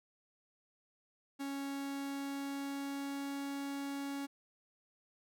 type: tone with pitch glide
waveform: 45% pulse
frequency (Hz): 277.2 to 279.1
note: C#4 to C#4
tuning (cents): 0 to +12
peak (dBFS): -38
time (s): 1.39-4.27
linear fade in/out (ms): 20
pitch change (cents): +12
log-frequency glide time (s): 1.63-3.39
effects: none